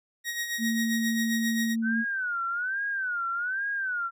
sawtooth tone with tremolo, 1886 Hz, A#6, 20 cents sharp, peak -24 dBFS, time 0.24-1.76 s, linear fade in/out 50 ms, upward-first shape sine, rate 7.5 Hz, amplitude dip 55%
sine tone, 226.5 Hz, A#3, 50 cents flat, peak -25 dBFS, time 0.58-2.05 s, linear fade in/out 50 ms
sine tone with vibrato, 1493 Hz, F#6, 15 cents sharp, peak -27 dBFS, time 1.82-4.11 s, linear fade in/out 50 ms, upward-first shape sine, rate 1.2 Hz, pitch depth 160 cents each way
effects none

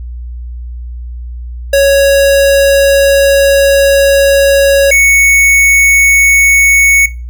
square tone pair in turn, 554.4 / 2218 Hz, C#5 / C#7, 0 / 0 cents, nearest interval 2 octaves, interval 2400 cents, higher second, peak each -5 dBFS, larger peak neither, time 1.73-4.91 / 4.91-7.06 s, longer first, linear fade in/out 5 ms, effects noise-tail reverb RT60 0.3 s tail -18 dB re dry + added 60 Hz sine -20 dBFS peak until 7.29 s

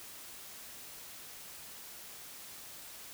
silence, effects white hiss -49 dBFS RMS until 3.13 s

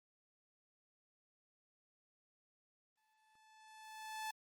sawtooth tone with exponential growth, 871 Hz, A5, 18 cents flat, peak -36 dBFS, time 2.97-4.31 s, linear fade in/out 5 ms, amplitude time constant 290 ms, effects Opus 24 kbps

